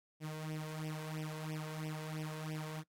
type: tone with flanger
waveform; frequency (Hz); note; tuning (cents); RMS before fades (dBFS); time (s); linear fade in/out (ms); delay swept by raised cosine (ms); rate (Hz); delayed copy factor
sawtooth; 155.56; D#3; 0; -42; 0.2-2.84; 50; 0.35 to 2.05; 3; +0.65
effects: noise-tail reverb RT60 0.1 s tail -21 dB re dry + AAC 48 kbps